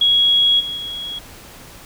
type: tone with level steps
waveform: sine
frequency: 3322 Hz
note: G#7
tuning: in tune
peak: -11 / -23 / -25 dBFS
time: 0.01-1.19 s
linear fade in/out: 5 ms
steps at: 0.59 / 0.76 s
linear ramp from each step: 20 ms
effects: pink hiss -40 dBFS RMS until 1.85 s